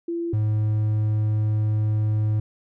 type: tone pair in turn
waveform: sine / triangle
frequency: 339.1 / 107.18 Hz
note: E4 / A2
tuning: +49 / -45 cents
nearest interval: octave + minor sixth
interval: 1994 cents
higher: first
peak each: -24 / -17 dBFS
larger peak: second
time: 0.08-0.33 / 0.33-2.4 s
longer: second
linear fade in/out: 5 ms
effects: none